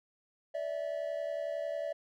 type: tone pair together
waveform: triangle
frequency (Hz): 580 / 651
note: D5 / E5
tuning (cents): -22 / -22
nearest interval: major second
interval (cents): 200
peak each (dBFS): -34 / -35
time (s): 0.54-1.93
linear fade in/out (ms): 10
effects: none